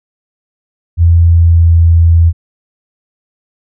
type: tone with pitch glide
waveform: sine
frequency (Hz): 84.5 to 83.58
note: E2 to E2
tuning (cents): +43 to +24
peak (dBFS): -3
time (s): 0.97-2.33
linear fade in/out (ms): 50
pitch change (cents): -19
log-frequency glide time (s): 1.26-1.75
effects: none